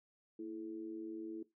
sine tone with amplitude modulation, 329.6 Hz, E4, in tune, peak -38 dBFS, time 0.39-1.43 s, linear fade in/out 5 ms, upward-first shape sine, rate 100 Hz, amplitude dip 80%, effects noise-tail reverb RT60 0.2 s tail -18 dB re dry

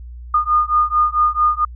sine beating tone pair, 1219 / 1223.5 Hz, D#6 / D#6, -36 / -29 cents, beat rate 4.5 Hz, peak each -16 dBFS, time 0.34-1.65 s, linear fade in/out 5 ms, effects added 60 Hz sine -31 dBFS peak until 1.75 s

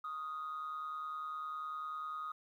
sine tone with amplitude modulation, 1244.5 Hz, D#6, in tune, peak -35 dBFS, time 0.04-2.32 s, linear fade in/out 5 ms, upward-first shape sine, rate 150 Hz, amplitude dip 60%, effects tanh soft clip ceiling -35 dBFS + 12-bit

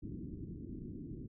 white low-pass noise, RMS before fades -45 dBFS, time 0.02-1.28 s, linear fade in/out 20 ms, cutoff 340 Hz, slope 48 dB/octave, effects none

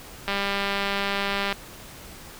click train, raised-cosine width 0.3 ms, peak -10 dBFS, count 249, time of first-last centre 0.28-1.526 s, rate 199 Hz, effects pink hiss -43 dBFS RMS until 2.39 s

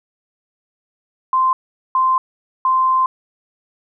sine tone bursts at uneven times, 1041 Hz, C6, 9 cents flat, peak -12 dBFS, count 3, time 1.33-1.53 / 1.95-2.18 / 2.65-3.06 s, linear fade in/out 2 ms, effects none

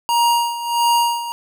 square tone with tremolo, 943 Hz, A#5, 20 cents sharp, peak -13 dBFS, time 0.09-1.32 s, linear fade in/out 0 ms, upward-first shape sine, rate 1.5 Hz, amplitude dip 75%, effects none

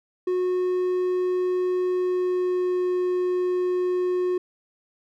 triangle tone with pitch glide, 364.5 to 362.2 Hz, F#4 to F#4, -26 to -37 cents, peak -19 dBFS, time 0.27-4.38 s, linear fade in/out 5 ms, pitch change -11 cents, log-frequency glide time 1.88-2.91 s, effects none

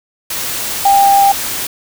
sine tone in noise, 795 Hz, G5, 24 cents sharp, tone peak -6 dBFS, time 0.85-1.32 s, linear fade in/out 5 ms, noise white, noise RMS -20 dBFS, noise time 0.3-1.67 s, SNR +11 dB, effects none

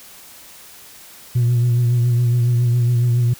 sine tone with vibrato, 120.7 Hz, B2, 39 cents flat, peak -11 dBFS, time 1.35-3.34 s, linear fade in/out 10 ms, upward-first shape triangle, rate 7.2 Hz, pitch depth 42 cents each way, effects tanh soft clip ceiling -11 dBFS + white hiss -42 dBFS RMS until 3.39 s

